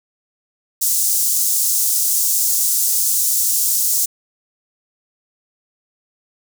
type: high-pass noise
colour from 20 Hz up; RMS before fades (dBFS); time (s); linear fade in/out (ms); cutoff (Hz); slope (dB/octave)
pink; -17; 0.81-4.06; 10; 6400; 24
effects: none